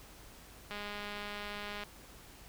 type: click train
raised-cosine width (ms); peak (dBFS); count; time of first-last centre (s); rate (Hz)
0.3; -26; 233; 0.71-1.836; 206
effects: added 50 Hz sine -59 dBFS peak until 2.48 s + pink hiss -55 dBFS RMS until 2.48 s